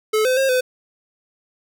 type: tone with pitch steps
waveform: square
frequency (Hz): 432.2 / 512 / 536 / 507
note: A4 / C5 / C5 / B4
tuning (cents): -31 / -38 / +42 / +45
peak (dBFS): -16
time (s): 0.13-0.61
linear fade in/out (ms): 10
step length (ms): 120
effects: none